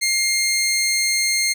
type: tone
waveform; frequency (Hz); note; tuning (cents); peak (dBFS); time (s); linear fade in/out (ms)
15% pulse; 2120; C7; +22; -11; 0.01-1.54; 20
effects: none